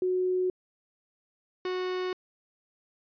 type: tone pair in turn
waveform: sine / 45% pulse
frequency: 367.4 / 367.4 Hz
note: F#4 / F#4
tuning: -12 / -12 cents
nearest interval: unison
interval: 0 cents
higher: neither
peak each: -24 / -29 dBFS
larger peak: first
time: 0.02-0.5 / 1.65-2.13 s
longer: neither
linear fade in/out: 2 ms
effects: resampled to 11025 Hz